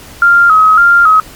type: tone with vibrato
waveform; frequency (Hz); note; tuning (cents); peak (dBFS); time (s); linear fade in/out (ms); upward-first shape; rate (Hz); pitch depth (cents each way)
sine; 1332; E6; +18; -3; 0.22-1.2; 2; square; 1.8; 79
effects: pink hiss -34 dBFS RMS until 1.35 s + Opus 48 kbps